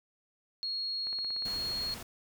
sine tone, 4300 Hz, C8, 47 cents sharp, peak -32 dBFS, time 0.63-1.94 s, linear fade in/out 0 ms
click train, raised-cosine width 0.5 ms, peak -34 dBFS, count 15, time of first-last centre 1.07-1.894 s, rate 17 Hz
pink noise, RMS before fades -44 dBFS, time 1.45-2.03 s, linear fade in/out 5 ms
effects none

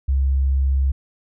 sine tone, 67.5 Hz, C#2, 45 cents flat, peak -15 dBFS, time 0.08-0.92 s, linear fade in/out 10 ms, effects none

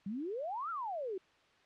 sine exponential two-way sweep, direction up then down, 185 to 1400 to 357.7 Hz, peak -36 dBFS, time 0.06-1.18 s, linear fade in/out 5 ms, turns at 0.7 s, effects white hiss -66 dBFS RMS until 1.65 s + low-pass 3000 Hz 12 dB/octave

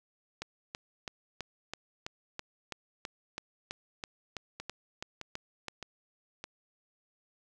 two click trains, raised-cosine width 0.2 ms, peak -20 / -23 dBFS, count 17 / 4, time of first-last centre 0.42-5.683 / 4.6-6.44 s, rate 3.04 / 1.63 Hz, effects none

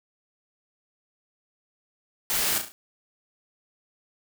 white noise with echo, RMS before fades -26 dBFS, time 2.3-2.58 s, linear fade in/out 0 ms, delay 35 ms, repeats 4, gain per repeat -6 dB, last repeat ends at 2.72 s, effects none

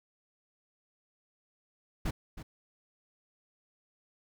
brown noise with echo, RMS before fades -30 dBFS, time 2.05-2.11 s, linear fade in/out 10 ms, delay 320 ms, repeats 1, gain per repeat -12 dB, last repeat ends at 2.43 s, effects none

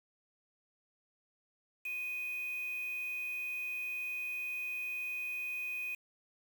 sine tone with quantisation, 2489 Hz, D#7, in tune, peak -36 dBFS, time 1.85-5.95 s, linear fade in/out 5 ms, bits 8, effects none

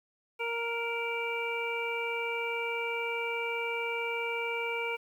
harmonic tone, 466.2 Hz, A#4, in tune, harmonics 1 / 2 / 3 / 5 / 6, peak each -35 / -38 / -42 / -34 / -43 dBFS, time 0.39-4.97 s, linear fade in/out 20 ms, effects 10-bit

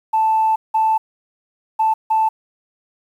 sine tone bursts at uneven times, 880 Hz, A5, in tune, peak -12 dBFS, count 4, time 0.13-0.56 / 0.74-0.98 / 1.79-1.94 / 2.1-2.29 s, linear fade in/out 10 ms, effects tanh soft clip ceiling -8 dBFS + 8-bit

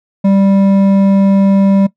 sine tone with hard clipping, 196 Hz, G3, in tune, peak -8 dBFS, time 0.24-1.87 s, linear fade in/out 10 ms, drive 8 dB, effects noise-tail reverb RT60 0.1 s tail -19 dB re dry

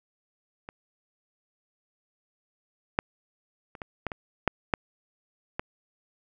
clicks, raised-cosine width 0.5 ms, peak -24 / -7 / -28 / -21 / -14 / -20 / -6 / -7 / -14 dBFS, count 9, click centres 0.689 / 2.989 / 3.752 / 3.818 / 4.067 / 4.118 / 4.477 / 4.738 / 5.595 s, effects none

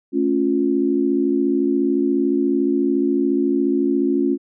sine chord, A augmented, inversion none, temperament equal with one note detuned, 220 / 277.2 / 351.3 Hz, A3 / C#4 / E#4, 0 / 0 / +10 cents, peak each -24 / -18 / -20 dBFS, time 0.12-4.38 s, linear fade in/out 50 ms, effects none

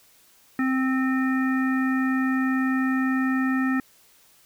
harmonic tone with a mistuned harmonic, 261.6 Hz, C4, in tune, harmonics 1 / 3 / 5 / 7 / 9, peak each -21 / -37 / -32 / -30 / -42 dBFS, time 0.59-3.8 s, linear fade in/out 2 ms, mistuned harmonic 9, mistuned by +47 cents, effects white hiss -57 dBFS RMS until 4.45 s

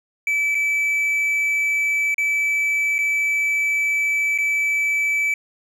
triangle tone with dropouts, 2307 Hz, D7, 31 cents flat, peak -16 dBFS, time 0.27-5.34 s, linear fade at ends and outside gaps 2 ms, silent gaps 0.547-0.551 / 2.144-2.181 / 2.983-2.988 / 4.378-4.385 s, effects none

